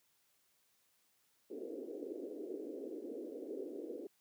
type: band-pass noise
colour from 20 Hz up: white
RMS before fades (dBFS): -45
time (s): 1.5-4.07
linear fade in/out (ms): 5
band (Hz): 270 to 490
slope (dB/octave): 48
effects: white hiss -75 dBFS RMS until 4.2 s + high-pass 80 Hz 12 dB/octave